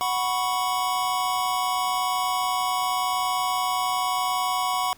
square chord, F# suspended fourth, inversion none, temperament equal, 740 / 987.8 / 1108.7 Hz, F#5 / B5 / C#6, 0 / 0 / 0 cents, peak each -28 dBFS, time 0.01-4.93 s, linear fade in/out 0 ms, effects pink hiss -53 dBFS RMS until 4.97 s

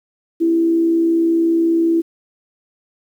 sine tone with frequency modulation, 331.8 Hz, E4, 11 cents sharp, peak -12 dBFS, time 0.4-2.02 s, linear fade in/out 20 ms, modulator 65.4 Hz, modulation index 0.24, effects 8-bit

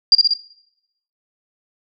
sine tone with echo, 4784 Hz, D8, 31 cents sharp, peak -5 dBFS, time 0.12-0.15 s, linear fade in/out 2 ms, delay 62 ms, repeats 3, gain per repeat -3 dB, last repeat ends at 0.336 s, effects noise-tail reverb RT60 0.8 s tail -17 dB re dry

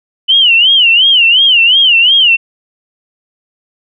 sine tone with vibrato, 2960 Hz, F#7, in tune, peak -4 dBFS, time 0.28-2.37 s, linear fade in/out 20 ms, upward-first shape sine, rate 2.8 Hz, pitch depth 170 cents each way, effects none

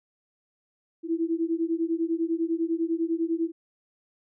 sine beating tone pair, 325.2 / 335.2 Hz, E4 / E4, -23 / +29 cents, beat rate 10 Hz, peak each -27 dBFS, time 1.03-3.52 s, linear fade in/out 50 ms, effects none

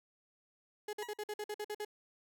35% pulse tone bursts, 420 Hz, G#4, 19 cents sharp, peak -36 dBFS, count 10, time 0.88-1.849 s, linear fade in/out 5 ms, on 51 ms, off 51 ms
20% pulse tone with exponential decay, 964 Hz, B5, 42 cents flat, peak -35 dBFS, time 1.02-1.18 s, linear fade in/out 5 ms, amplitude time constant 33 ms
effects none

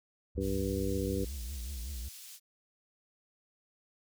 triangle tone with vibrato, 63.9 Hz, C2, 40 cents flat, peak -35 dBFS, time 0.35-2.09 s, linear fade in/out 10 ms, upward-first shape triangle, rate 5.3 Hz, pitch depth 270 cents each way
harmonic tone, 97.2 Hz, G2, 14 cents flat, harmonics 1 / 2 / 3 / 4 / 5, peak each -37 / -37 / -37 / -37 / -37 dBFS, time 0.37-1.25 s, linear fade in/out 10 ms
pink high-pass noise, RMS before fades -49 dBFS, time 0.4-2.4 s, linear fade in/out 50 ms, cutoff 4500 Hz, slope 12 dB/octave
effects none

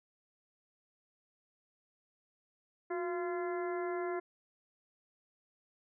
harmonic tone with a mistuned harmonic, 344 Hz, F4, 26 cents flat, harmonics 1 / 2 / 3 / 4 / 5 / 6, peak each -35 / -41 / -45 / -47 / -49 / -51 dBFS, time 2.9-4.2 s, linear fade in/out 10 ms, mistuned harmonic 1, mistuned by +79 cents, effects none

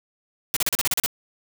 white noise bursts, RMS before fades -22 dBFS, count 9, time 0.54-1.061 s, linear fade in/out 0 ms, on 25 ms, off 37 ms, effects none

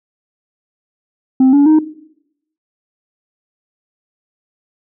sine tone with pitch steps, 261.6 / 285.3 / 311.1 Hz, C4 / C#4 / D#4, 0 / +50 / 0 cents, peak -3 dBFS, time 1.4-1.79 s, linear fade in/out 5 ms, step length 130 ms, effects noise-tail reverb RT60 0.8 s tail -19 dB re dry + tanh soft clip ceiling -5 dBFS

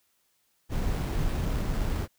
brown noise with sample-and-hold, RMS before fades -28 dBFS, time 0.69-2.08 s, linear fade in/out 50 ms, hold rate 6300 Hz, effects white hiss -71 dBFS RMS until 2.18 s

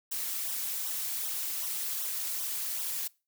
blue noise with flanger, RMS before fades -34 dBFS, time 0.11-3.08 s, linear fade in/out 10 ms, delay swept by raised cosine 0.42 to 4.72 ms, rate 2.6 Hz, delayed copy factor -0.75, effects noise-tail reverb RT60 0.3 s tail -23 dB re dry

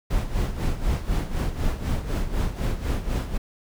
brown noise with tremolo, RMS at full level -22 dBFS, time 0.1-3.38 s, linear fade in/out 10 ms, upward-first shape sine, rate 4 Hz, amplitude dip 70%, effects none

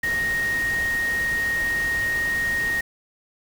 sine tone in noise, 1864.7 Hz, A#6, in tune, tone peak -21 dBFS, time 0.03-2.81 s, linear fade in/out 5 ms, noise pink, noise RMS -34 dBFS, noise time 0.03-2.81 s, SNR +10 dB, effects none

